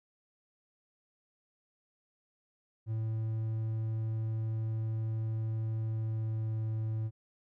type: tone with pitch glide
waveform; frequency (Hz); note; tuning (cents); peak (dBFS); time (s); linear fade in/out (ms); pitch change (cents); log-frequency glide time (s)
triangle; 110.9 to 110.2; A2 to A2; +14 to +3; -29; 2.86-7.11; 50; -11; 5.84-6.53
effects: none